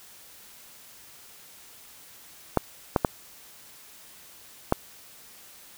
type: clicks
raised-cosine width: 1 ms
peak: -5 dBFS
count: 4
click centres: 2.573 / 2.962 / 3.048 / 4.724 s
effects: white hiss -50 dBFS RMS until 5.77 s